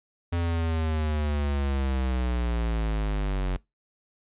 square linear sweep, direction down, 86.3 to 45.37 Hz, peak -25 dBFS, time 0.32-3.57 s, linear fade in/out 10 ms, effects noise-tail reverb RT60 0.2 s tail -23 dB re dry + resampled to 8000 Hz

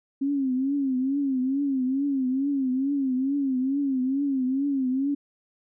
sine tone with vibrato, 269 Hz, C4, 48 cents sharp, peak -22 dBFS, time 0.21-5.15 s, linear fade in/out 10 ms, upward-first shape triangle, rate 2.3 Hz, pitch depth 120 cents each way, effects none

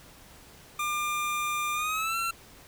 25% pulse tone with pitch glide, 1200 to 1354.8 Hz, D6 to E6, +37 to +47 cents, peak -24 dBFS, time 0.79-2.31 s, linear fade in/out 5 ms, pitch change +210 cents, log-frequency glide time 1.74-2.17 s, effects pink hiss -52 dBFS RMS until 2.67 s

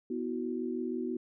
sine chord, B suspended fourth, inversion none, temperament equal with one note detuned, 246.9 / 323.8 / 370 Hz, B3 / E4 / F#4, 0 / -31 / 0 cents, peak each -35 / -38 / -36 dBFS, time 0.1-1.17 s, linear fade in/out 5 ms, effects none

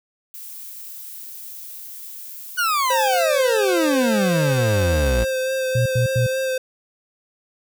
violet noise, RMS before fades -36 dBFS, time 0.34-3.22 s, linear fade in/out 0 ms
40% pulse exponential sweep, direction down, 1497 to 55 Hz, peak -17 dBFS, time 2.57-5.25 s, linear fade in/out 20 ms
square tone with vibrato, 523.3 Hz, C5, in tune, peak -21 dBFS, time 2.9-6.58 s, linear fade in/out 5 ms, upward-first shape sine, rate 3.5 Hz, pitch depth 21 cents each way
sine tone bursts, 120.3 Hz, B2, 45 cents flat, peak -16 dBFS, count 3, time 5.75-6.266 s, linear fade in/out 5 ms, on 110 ms, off 93 ms
effects none

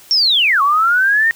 sine linear two-way sweep, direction down then up, 5570 to 1089 to 1859 Hz, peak -10 dBFS, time 0.11-1.31 s, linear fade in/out 0 ms, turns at 0.62 s, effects white hiss -43 dBFS RMS until 1.35 s

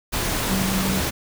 sine tone in noise, 190.9 Hz, G3, 46 cents flat, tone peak -22 dBFS, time 0.49-1.01 s, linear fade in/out 20 ms, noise pink, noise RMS -24 dBFS, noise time 0.12-1.11 s, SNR -1 dB, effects none

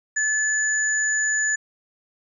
sine tone pair together, 1727 / 6946 Hz, A6 / A8, -33 / -23 cents, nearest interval 2 octaves, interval 2410 cents, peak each -21 / -24 dBFS, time 0.16-1.56 s, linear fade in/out 10 ms, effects none

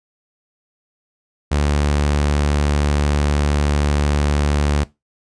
sawtooth tone, 73 Hz, D2, 10 cents flat, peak -11 dBFS, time 1.51-4.84 s, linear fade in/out 10 ms, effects noise-tail reverb RT60 0.2 s tail -19 dB re dry + resampled to 22050 Hz

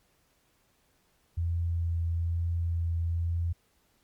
sine tone with vibrato, 84.4 Hz, E2, 41 cents sharp, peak -26 dBFS, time 1.37-3.53 s, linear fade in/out 10 ms, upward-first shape triangle, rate 1.1 Hz, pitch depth 13 cents each way, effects pink hiss -69 dBFS RMS until 4.03 s + MP3 96 kbps

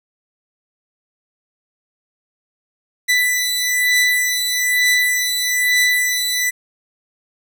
sawtooth beating tone pair, 1985 / 1986.1 Hz, B6 / B6, +8 / +9 cents, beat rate 1.1 Hz, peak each -13 / -16 dBFS, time 3.08-6.51 s, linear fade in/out 20 ms, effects none

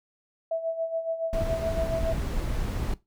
sine tone with tremolo, 656 Hz, E5, 9 cents flat, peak -23 dBFS, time 0.51-2.13 s, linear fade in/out 5 ms, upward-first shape sine, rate 7.1 Hz, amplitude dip 65%
brown noise, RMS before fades -29 dBFS, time 1.33-2.94 s, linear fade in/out 2 ms
effects noise-tail reverb RT60 0.2 s tail -19 dB re dry

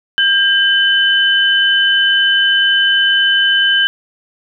sine tone pair together, 1599 / 3028 Hz, G6 / F#7, +34 / +39 cents, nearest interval major seventh, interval 1105 cents, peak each -12 dBFS, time 0.18-3.87 s, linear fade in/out 0 ms, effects none

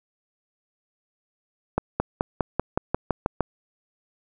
accelerating click train, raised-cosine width 1 ms, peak -7 dBFS, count 10, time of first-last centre 1.78-3.407 s, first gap 220 ms, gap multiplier 0.95, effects none

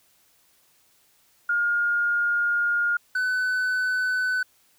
sine / triangle tone pair in turn, 1420 / 1504.4 Hz, F6 / F#6, +28 / +28 cents, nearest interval minor second, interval 100 cents, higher second, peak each -20 dBFS, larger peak neither, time 1.49-2.97 / 3.15-4.43 s, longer first, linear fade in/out 5 ms, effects white hiss -62 dBFS RMS until 4.78 s

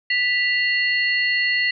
sine tone cluster, 1973 / 2782 / 4330 Hz, B6 / F7 / C#8, -2 / -7 / -41 cents, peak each -19 / -24 / -26 dBFS, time 0.1-1.71 s, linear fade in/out 5 ms, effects none

